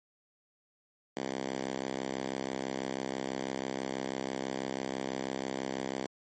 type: tone with high-pass filter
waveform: 5% pulse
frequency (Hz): 66.1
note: C2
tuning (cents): +18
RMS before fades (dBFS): -36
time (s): 1.17-6.06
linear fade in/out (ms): 0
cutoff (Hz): 230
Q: 1.3
effects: MP3 32 kbps